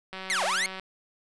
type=click train; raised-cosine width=0.3 ms; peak=-22 dBFS; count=127; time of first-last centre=0.13-0.797 s; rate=189 Hz
type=linear two-way sweep; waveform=sawtooth; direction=down then up; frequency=2226 to 523.3 to 2226 Hz; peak=-21 dBFS; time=0.3-0.66 s; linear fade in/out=0 ms; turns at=0.44 s
effects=resampled to 24000 Hz + 9-bit